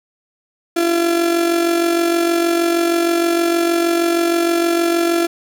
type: tone with amplitude modulation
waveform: 35% pulse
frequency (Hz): 339.3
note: F4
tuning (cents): -50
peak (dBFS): -10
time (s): 0.76-5.27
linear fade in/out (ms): 10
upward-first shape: sine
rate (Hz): 46.4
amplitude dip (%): 50
effects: none